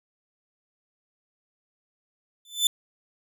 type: tone with exponential growth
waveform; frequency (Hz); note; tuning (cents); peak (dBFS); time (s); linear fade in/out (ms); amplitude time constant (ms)
sawtooth; 3520; A7; 0; -12; 2.45-2.67; 2; 46
effects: none